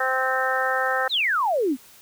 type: harmonic tone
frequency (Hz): 260.4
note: C4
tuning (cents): -8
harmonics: 2 / 3 / 4 / 5 / 6 / 7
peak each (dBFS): -27 / -27 / -33 / -27 / -27 / -27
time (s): 0-1.08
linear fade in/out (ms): 5
type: exponential sweep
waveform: sine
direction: down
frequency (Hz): 4300 to 238.2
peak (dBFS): -19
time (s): 1.09-1.77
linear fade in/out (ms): 50
effects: white hiss -50 dBFS RMS until 2.01 s